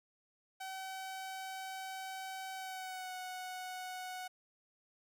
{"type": "tone with pitch glide", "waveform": "sawtooth", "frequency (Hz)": [762, 738.2], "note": ["G5", "F#5"], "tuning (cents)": [-49, -4], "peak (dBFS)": -38, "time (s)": [0.6, 4.28], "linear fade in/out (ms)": 10, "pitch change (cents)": -55, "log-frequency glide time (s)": [2.54, 3.14], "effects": []}